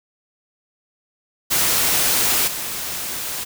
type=noise with level steps; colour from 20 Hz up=white; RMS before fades=-18 / -27 dBFS; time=1.5-3.45 s; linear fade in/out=20 ms; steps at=2.47 s; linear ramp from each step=10 ms; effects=none